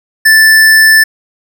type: tone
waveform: square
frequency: 1760 Hz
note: A6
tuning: in tune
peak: -3 dBFS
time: 0.25-1.04 s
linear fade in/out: 10 ms
effects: none